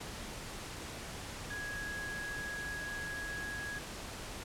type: tone in noise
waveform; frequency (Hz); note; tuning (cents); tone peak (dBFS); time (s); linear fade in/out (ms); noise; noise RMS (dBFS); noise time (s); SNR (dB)
sine; 1661; G#6; 0; -39; 1.5-3.79; 10; pink; -44; 0-4.44; +2
effects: low-pass 10000 Hz 12 dB/octave